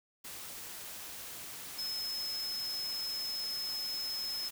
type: tone in noise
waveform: sine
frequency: 5180 Hz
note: E8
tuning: 31 cents flat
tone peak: -35 dBFS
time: 1.78-4.49 s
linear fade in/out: 10 ms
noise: white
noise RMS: -45 dBFS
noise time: 0.24-4.51 s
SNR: +7 dB
effects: none